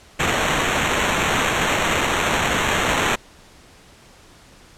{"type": "noise with sample-and-hold", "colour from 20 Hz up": "white", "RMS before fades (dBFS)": -20, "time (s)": [0.19, 3.16], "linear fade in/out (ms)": 10, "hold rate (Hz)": 4900, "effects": ["pink hiss -48 dBFS RMS until 4.77 s", "low-pass 9000 Hz 12 dB/octave"]}